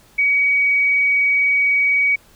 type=tone; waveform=sine; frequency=2261 Hz; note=C#7; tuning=34 cents sharp; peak=-13 dBFS; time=0.18-2.16 s; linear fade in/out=10 ms; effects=pink hiss -51 dBFS RMS until 2.35 s